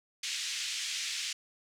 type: band-pass noise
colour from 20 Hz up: pink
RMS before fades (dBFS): -36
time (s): 0.23-1.33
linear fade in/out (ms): 5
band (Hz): 2300 to 7500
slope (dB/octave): 24
effects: none